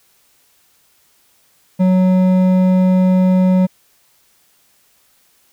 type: tone with hard clipping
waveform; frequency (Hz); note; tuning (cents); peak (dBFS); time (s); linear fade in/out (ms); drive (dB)
triangle; 185; F#3; 0; -11; 1.79-3.67; 20; 12
effects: white hiss -56 dBFS RMS until 5.52 s